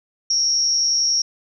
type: tone with amplitude modulation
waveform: sine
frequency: 5590 Hz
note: F8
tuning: 1 cent sharp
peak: -12 dBFS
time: 0.3-1.22 s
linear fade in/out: 5 ms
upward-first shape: sine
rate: 231 Hz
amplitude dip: 85%
effects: none